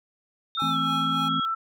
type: tone with pitch glide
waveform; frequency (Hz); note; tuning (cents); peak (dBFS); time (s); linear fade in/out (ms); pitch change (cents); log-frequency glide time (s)
sine; 3652 to 3310; A#7 to G#7; -36 to -6; -30; 0.55-1.45; 0; -170; 0.69-0.77
type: tone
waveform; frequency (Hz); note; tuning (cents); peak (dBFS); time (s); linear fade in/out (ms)
sine; 1332; E6; +18; -24; 0.57-1.55; 10
type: tone with tremolo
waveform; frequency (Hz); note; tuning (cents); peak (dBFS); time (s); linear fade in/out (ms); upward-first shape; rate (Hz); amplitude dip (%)
square; 829; G#5; -3; -34; 0.59-1.29; 10; sine; 3.5; 70
type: chord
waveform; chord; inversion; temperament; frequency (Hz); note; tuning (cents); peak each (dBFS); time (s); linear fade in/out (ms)
sine; A minor; second; equal; 164.81 / 220 / 261.6; E3 / A3 / C4; 0 / 0 / 0; -31 / -34 / -30; 0.62-1.4; 2
effects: none